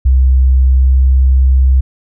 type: tone with pitch glide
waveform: sine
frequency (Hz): 64.9 to 65.39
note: C2 to C2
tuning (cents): -13 to 0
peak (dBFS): -5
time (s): 0.05-1.81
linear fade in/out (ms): 10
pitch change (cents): +13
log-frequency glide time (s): 0.75-0.98
effects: none